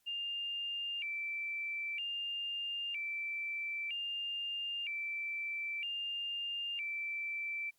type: tone with vibrato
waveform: sine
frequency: 2558 Hz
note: D#7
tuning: 47 cents sharp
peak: -36 dBFS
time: 0.06-7.71 s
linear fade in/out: 20 ms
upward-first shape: square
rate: 0.52 Hz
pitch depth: 160 cents each way
effects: white hiss -75 dBFS RMS until 7.78 s + Opus 48 kbps